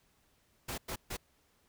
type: noise bursts at uneven times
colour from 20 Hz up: pink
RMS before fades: -39 dBFS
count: 3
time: 0.68-0.78 / 0.88-0.96 / 1.1-1.17 s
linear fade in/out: 10 ms
effects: pink hiss -71 dBFS RMS until 1.68 s